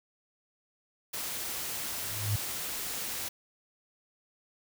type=noise; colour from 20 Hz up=white; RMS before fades=-36 dBFS; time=1.13-3.29 s; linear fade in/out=10 ms
type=tone with exponential growth; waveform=sine; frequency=104.5 Hz; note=G#2; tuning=11 cents sharp; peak=-24 dBFS; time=1.9-2.36 s; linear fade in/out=5 ms; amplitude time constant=100 ms
effects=none